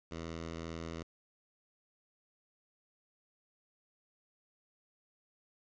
10% pulse tone, 82.5 Hz, E2, 2 cents sharp, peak -32 dBFS, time 0.11-1.03 s, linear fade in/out 5 ms, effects resampled to 16000 Hz + 10-bit

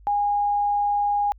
sine tone, 819 Hz, G#5, 24 cents flat, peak -19 dBFS, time 0.07-1.32 s, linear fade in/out 0 ms, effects added 50 Hz sine -46 dBFS peak until 1.38 s

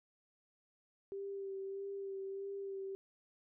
sine tone with vibrato, 392 Hz, G4, in tune, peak -40 dBFS, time 1.12-2.95 s, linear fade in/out 0 ms, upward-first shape sine, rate 1.6 Hz, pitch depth 21 cents each way, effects none

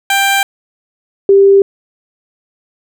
15% pulse / sine tone pair in turn, 789 / 394.5 Hz, G5 / G4, +11 / +11 cents, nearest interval octave, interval 1200 cents, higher first, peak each -3 dBFS, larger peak neither, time 0.1-0.43 / 1.29-1.62 s, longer neither, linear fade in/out 2 ms, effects none

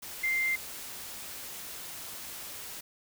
sine tone in noise, 2093 Hz, C7, in tune, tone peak -26 dBFS, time 0.23-0.56 s, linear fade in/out 10 ms, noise white, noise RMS -42 dBFS, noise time 0.02-2.81 s, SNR +13 dB, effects none

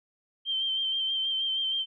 sine tone with vibrato, 3136 Hz, G7, in tune, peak -26 dBFS, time 0.45-1.86 s, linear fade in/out 50 ms, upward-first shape sine, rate 6.3 Hz, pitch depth 28 cents each way, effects none

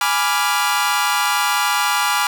sawtooth chord, G# diminished seventh, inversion none, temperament equal, 830.6 / 987.8 / 1174.7 / 1396.9 Hz, G#5 / B5 / D6 / F6, 0 / 0 / 0 / 0 cents, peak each -18 dBFS, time 0.01-2.27 s, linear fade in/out 2 ms, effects none

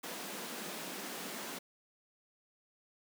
pink high-pass noise, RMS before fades -43 dBFS, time 0.03-1.59 s, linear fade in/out 10 ms, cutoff 180 Hz, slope 48 dB/octave, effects none

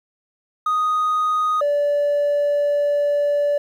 triangle tone pair in turn, 1244.5 / 579.6 Hz, D#6 / D5, 0 / -23 cents, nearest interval octave + minor second, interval 1323 cents, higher first, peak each -14 / -13 dBFS, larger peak second, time 0.66-1.61 / 1.61-3.58 s, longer second, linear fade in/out 5 ms, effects tanh soft clip ceiling -12 dBFS + 9-bit

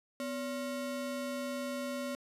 square ring-modulated tone, 410 Hz, G#4, 22 cents flat, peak -33 dBFS, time 0.2-2.15 s, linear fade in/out 0 ms, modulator 159 Hz, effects resampled to 32000 Hz

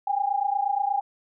sine tone pair together, 791.6 / 820 Hz, G5 / G#5, +17 / -22 cents, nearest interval minor second, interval 61 cents, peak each -25 dBFS, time 0.07-1.01 s, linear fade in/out 5 ms, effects none

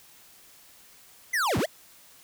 square linear two-way sweep, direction down then up, 2093 to 72 to 721 Hz, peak -24 dBFS, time 1.33-1.66 s, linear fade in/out 10 ms, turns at 1.58 s, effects white hiss -54 dBFS RMS until 2.23 s

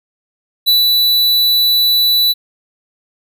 square tone with ADSR envelope, 3960 Hz, B7, 4 cents sharp, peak -8 dBFS, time 0.66-2.34 s, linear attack 24 ms, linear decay 150 ms, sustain -2 dB, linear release 30 ms, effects none

